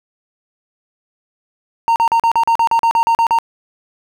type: tone bursts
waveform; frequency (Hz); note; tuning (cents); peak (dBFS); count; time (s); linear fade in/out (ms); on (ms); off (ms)
triangle; 920; A#5; -23; -8; 13; 1.88-3.387; 0; 79; 40
effects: none